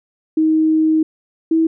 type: tone pair in turn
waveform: sine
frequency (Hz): 315.2 / 323.9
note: D#4 / E4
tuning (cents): +23 / -30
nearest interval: unison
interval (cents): 47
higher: second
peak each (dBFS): -11 / -11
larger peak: neither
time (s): 0.37-1.03 / 1.51-1.67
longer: first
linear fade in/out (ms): 5
effects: none